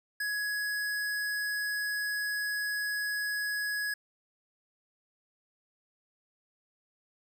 square tone, 1675 Hz, G#6, 14 cents sharp, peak -31 dBFS, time 0.2-3.94 s, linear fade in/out 5 ms, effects none

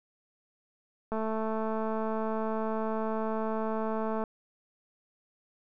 click train, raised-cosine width 1 ms, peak -20 dBFS, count 687, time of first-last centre 1.12-4.238 s, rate 220 Hz, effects none

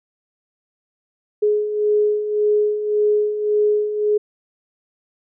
sine beating tone pair, 418.5 / 420.3 Hz, G#4 / G#4, +13 / +21 cents, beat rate 1.8 Hz, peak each -23 / -16 dBFS, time 1.42-4.18 s, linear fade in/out 10 ms, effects none

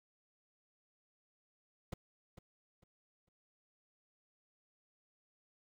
brown noise with echo, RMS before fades -41 dBFS, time 1.92-1.94 s, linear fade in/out 5 ms, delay 450 ms, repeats 3, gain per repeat -12 dB, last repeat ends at 3.29 s, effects none

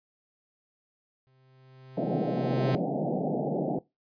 45% pulse tone with exponential growth, 130.81 Hz, C3, in tune, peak -24 dBFS, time 1.27-2.75 s, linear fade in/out 0 ms, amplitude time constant 320 ms
pink band-pass noise, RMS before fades -29 dBFS, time 1.97-3.79 s, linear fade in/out 5 ms, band 140 to 790 Hz, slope 96 dB/octave
effects noise-tail reverb RT60 0.2 s tail -19 dB re dry + resampled to 11025 Hz

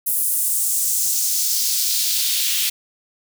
white noise with high-pass filter sweep, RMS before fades -20 dBFS, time 0.06-2.7 s, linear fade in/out 10 ms, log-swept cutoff 11000 to 2900 Hz, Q 1.7, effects none

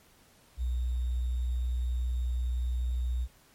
sine tone with sample-and-hold, 61.3 Hz, B1, 12 cents flat, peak -27 dBFS, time 0.57-3.28 s, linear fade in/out 50 ms, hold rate 3675 Hz, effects pink hiss -61 dBFS RMS until 3.54 s + MP3 64 kbps

